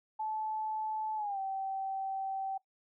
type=tone with pitch glide; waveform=sine; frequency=868 to 773.3 Hz; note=A5 to G5; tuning=-24 to -24 cents; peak=-33 dBFS; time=0.19-2.58 s; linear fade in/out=10 ms; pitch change=-200 cents; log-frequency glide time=1.16-1.39 s; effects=noise-tail reverb RT60 0.1 s tail -19 dB re dry